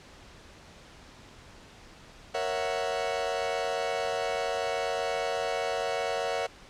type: chord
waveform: 40% pulse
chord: F# dominant seventh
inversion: first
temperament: equal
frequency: 466.2 / 554.4 / 659.3 / 740 Hz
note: A#4 / C#5 / E5 / F#5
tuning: 0 / 0 / 0 / 0 cents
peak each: -33 dBFS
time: 2.34-6.47 s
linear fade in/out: 10 ms
effects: pink hiss -51 dBFS RMS until 6.69 s + low-pass 6000 Hz 12 dB/octave